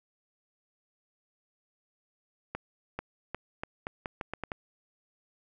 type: accelerating click train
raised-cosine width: 0.5 ms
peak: -19 dBFS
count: 10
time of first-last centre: 2.55-4.518 s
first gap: 440 ms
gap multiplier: 0.81
effects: none